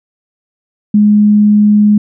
sine tone, 208.9 Hz, G#3, 10 cents sharp, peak -4 dBFS, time 0.94-1.98 s, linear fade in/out 5 ms, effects none

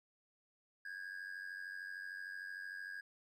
triangle tone with amplitude modulation, 1633 Hz, G#6, 30 cents flat, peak -39 dBFS, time 0.85-3.01 s, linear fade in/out 5 ms, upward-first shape sine, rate 93.2 Hz, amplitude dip 75%, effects none

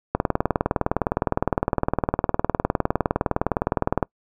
click train, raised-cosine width 1 ms, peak -5 dBFS, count 77, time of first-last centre 0.15-4.028 s, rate 19.6 Hz, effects noise-tail reverb RT60 0.1 s tail -26 dB re dry

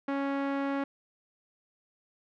sawtooth tone with low-pass filter, 277.2 Hz, C#4, in tune, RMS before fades -31 dBFS, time 0.08-0.84 s, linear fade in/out 5 ms, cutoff 1800 Hz, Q 0.97, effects none

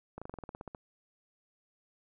slowing click train, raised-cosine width 1 ms, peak -28 dBFS, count 12, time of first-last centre 0.18-0.748 s, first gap 36 ms, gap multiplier 1.07, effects none

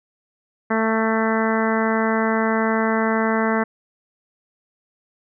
harmonic tone, 222.3 Hz, A3, 18 cents sharp, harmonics 1 / 2 / 3 / 4 / 5 / 6 / 7 / 8 / 9, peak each -21 / -24 / -26 / -27 / -28 / -29 / -29 / -30 / -31 dBFS, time 0.7-3.64 s, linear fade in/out 10 ms, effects none

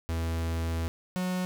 45% pulse tone pair in turn, 82.41 / 182.77 Hz, E2 / F#3, 0 / -21 cents, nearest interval octave + major second, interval 1379 cents, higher second, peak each -28 dBFS, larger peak neither, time 0.09-0.88 / 1.16-1.45 s, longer first, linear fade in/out 0 ms, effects none

